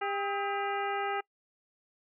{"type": "harmonic tone with a mistuned harmonic", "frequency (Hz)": 400, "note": "G4", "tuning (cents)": 35, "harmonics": [1, 2, 3, 4, 5, 6, 7], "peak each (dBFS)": [-36, -33, -37, -41, -41, -45, -45], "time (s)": [0.01, 1.21], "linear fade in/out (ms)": 10, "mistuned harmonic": 3, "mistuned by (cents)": 98, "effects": ["noise-tail reverb RT60 0.1 s tail -24 dB re dry"]}